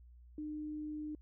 sine tone, 303.1 Hz, D#4, 45 cents flat, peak -39 dBFS, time 0.38-1.15 s, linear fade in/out 2 ms, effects added 60 Hz sine -55 dBFS peak until 1.21 s

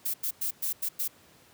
violet noise bursts at uneven times, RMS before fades -30 dBFS, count 6, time 0.05-0.14 / 0.23-0.31 / 0.41-0.51 / 0.62-0.73 / 0.82-0.89 / 0.99-1.08 s, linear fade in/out 10 ms, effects pink hiss -58 dBFS RMS until 1.53 s + high-pass 100 Hz 12 dB/octave

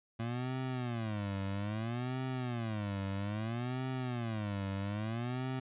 25% pulse tone with vibrato, 112.9 Hz, A2, 45 cents sharp, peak -31 dBFS, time 0.19-5.6 s, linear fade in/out 10 ms, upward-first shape sine, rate 0.61 Hz, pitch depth 250 cents each way, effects resampled to 8000 Hz

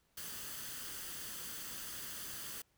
white noise with comb filter, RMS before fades -45 dBFS, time 0.17-2.62 s, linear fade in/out 5 ms, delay 0.64 ms, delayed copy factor +0.5, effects pink hiss -75 dBFS RMS until 2.77 s

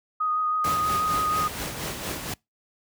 sine tone with vibrato, 1244.5 Hz, D#6, in tune, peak -22 dBFS, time 0.2-1.48 s, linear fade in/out 10 ms, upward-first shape sine, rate 6.2 Hz, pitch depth 14 cents each way
pink noise with tremolo, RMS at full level -30 dBFS, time 0.64-2.34 s, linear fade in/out 5 ms, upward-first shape sine, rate 4.3 Hz, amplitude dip 45%
effects noise-tail reverb RT60 0.2 s tail -26 dB re dry + high-pass 60 Hz 12 dB/octave

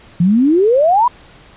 sine exponential sweep, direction up, 164.81 to 1016 Hz, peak -8 dBFS, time 0.2-1.08 s, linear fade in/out 5 ms, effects pink hiss -43 dBFS RMS until 1.56 s + resampled to 8000 Hz

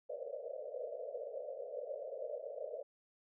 white band-pass noise, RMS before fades -44 dBFS, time 0.09-2.83 s, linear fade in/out 5 ms, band 460 to 630 Hz, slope 96 dB/octave, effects none

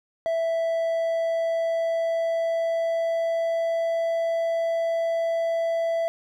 triangle tone with pitch glide, 660 to 664.2 Hz, E5 to E5, +2 to +13 cents, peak -20 dBFS, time 0.26-6.08 s, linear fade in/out 0 ms, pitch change +11 cents, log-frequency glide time 0.49-4.03 s, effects none

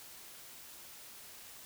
silence, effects white hiss -52 dBFS RMS until 1.65 s

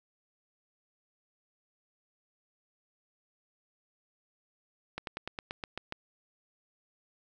slowing click train, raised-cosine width 0.3 ms, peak -20 dBFS, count 9, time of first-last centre 4.98-5.924 s, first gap 92 ms, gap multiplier 1.07, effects none

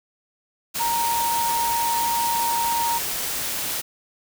sine tone in noise, 932.3 Hz, A#5, in tune, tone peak -21 dBFS, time 0.79-2.99 s, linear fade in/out 20 ms, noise white, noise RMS -27 dBFS, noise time 0.74-3.82 s, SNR +3 dB, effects none

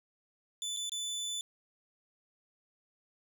25% pulse tone with dropouts, 3499 Hz, A7, 10 cents flat, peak -31 dBFS, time 0.62-1.41 s, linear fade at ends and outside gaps 1 ms, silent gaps 0.765-0.77 / 0.895-0.919 s, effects none

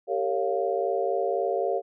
sine chord, G half-diminished seventh, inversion none, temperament equal with one note detuned, 392 / 455.8 / 554.4 / 698.5 Hz, G4 / Bb4 / Db5 / F5, 0 / -39 / 0 / 0 cents, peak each -29 dBFS, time 0.07-1.82 s, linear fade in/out 50 ms, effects none

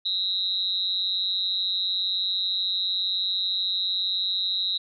sine tone with amplitude modulation, 3882 Hz, B7, 31 cents flat, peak -19 dBFS, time 0.05-4.78 s, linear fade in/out 10 ms, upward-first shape sine, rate 187 Hz, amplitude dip 100%, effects none

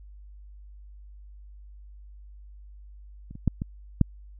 clicks, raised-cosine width 5 ms, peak -29 / -27 / -9 / -17 / -6 dBFS, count 5, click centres 3.31 / 3.354 / 3.477 / 3.619 / 4.013 s, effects added 50 Hz sine -44 dBFS peak until 4.39 s

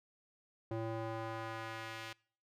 square tone with band-pass filter sweep, 112.5 Hz, A2, 39 cents sharp, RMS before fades -42 dBFS, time 0.71-2.13 s, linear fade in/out 5 ms, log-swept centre 430 to 2800 Hz, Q 0.9, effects noise-tail reverb RT60 0.5 s tail -25 dB re dry

